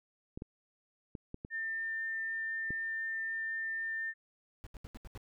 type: clicks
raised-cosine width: 3 ms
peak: -28 dBFS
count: 6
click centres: 0.375 / 0.421 / 1.152 / 1.344 / 1.449 / 2.706 s
type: tone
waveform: sine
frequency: 1799 Hz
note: A6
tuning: 38 cents sharp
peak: -34 dBFS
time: 1.5-4.14 s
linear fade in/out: 50 ms
type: noise bursts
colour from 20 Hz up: brown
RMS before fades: -45 dBFS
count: 6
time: 4.64-5.176 s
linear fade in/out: 0 ms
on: 26 ms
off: 76 ms
effects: none